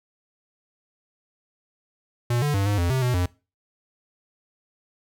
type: tone with pitch steps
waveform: square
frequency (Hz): 120.2 / 146.6 / 98.7 / 102.6 / 86.6 / 131 / 124.3 / 89.2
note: B2 / D3 / G2 / G#2 / F2 / C3 / B2 / F2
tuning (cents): -46 / -3 / +12 / -21 / -14 / +2 / +12 / +37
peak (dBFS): -21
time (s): 2.3-3.26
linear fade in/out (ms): 5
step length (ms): 120
effects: noise-tail reverb RT60 0.3 s tail -21 dB re dry